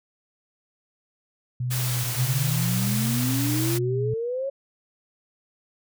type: tone with vibrato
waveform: sine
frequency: 123.47 Hz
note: B2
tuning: in tune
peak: -24 dBFS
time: 1.6-4.14 s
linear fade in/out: 5 ms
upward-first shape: triangle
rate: 1.5 Hz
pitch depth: 39 cents each way
type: noise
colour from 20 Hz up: white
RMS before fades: -30 dBFS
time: 1.7-3.79 s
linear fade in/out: 20 ms
type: exponential sweep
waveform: sine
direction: up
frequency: 116.54 to 557 Hz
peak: -25 dBFS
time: 2.03-4.5 s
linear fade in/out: 10 ms
effects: none